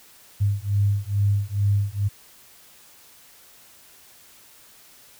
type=beating tone pair; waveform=sine; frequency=100 / 102.3 Hz; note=G2 / G#2; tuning=+35 / -26 cents; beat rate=2.3 Hz; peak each=-22 dBFS; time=0.4-2.09 s; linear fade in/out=20 ms; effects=white hiss -51 dBFS RMS until 5.19 s